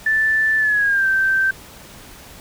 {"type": "tone with pitch glide", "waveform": "sine", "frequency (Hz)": [1760, 1559], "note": ["A6", "G6"], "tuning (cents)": [0, -10], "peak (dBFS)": -14, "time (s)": [0.06, 1.51], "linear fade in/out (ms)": 5, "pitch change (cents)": -210, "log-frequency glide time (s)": [0.58, 1.07], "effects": ["pink hiss -41 dBFS RMS until 2.4 s"]}